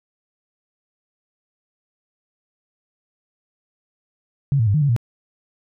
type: tone with pitch steps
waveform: sine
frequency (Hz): 139.5 / 112.9 / 100.9 / 152.6 / 142.3 / 117.5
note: C#3 / A2 / G#2 / D#3 / C#3 / A#2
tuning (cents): +11 / +45 / -49 / -33 / +46 / +14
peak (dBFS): -14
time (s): 4.52-4.964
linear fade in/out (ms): 0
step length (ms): 74
effects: none